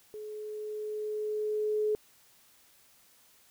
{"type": "tone with level ramp", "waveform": "sine", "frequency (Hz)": 425.7, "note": "G#4", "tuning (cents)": 43, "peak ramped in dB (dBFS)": [-39, -25], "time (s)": [0.14, 1.95], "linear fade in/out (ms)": 0, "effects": ["white hiss -62 dBFS RMS until 3.5 s"]}